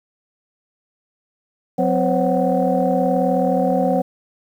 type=tone cluster; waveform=sine; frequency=183.1 / 257.4 / 510 / 549 / 746 Hz; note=F#3 / C4 / C5 / C#5 / F#5; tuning=-18 / -28 / -44 / -17 / +14 cents; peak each=-21 dBFS; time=1.78-4.02 s; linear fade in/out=10 ms; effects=tanh soft clip ceiling -5 dBFS + 8-bit